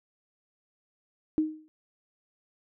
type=tone with exponential decay; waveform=sine; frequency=311.1 Hz; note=D#4; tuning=in tune; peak=-19 dBFS; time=1.38-1.68 s; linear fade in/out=0 ms; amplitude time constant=64 ms; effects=none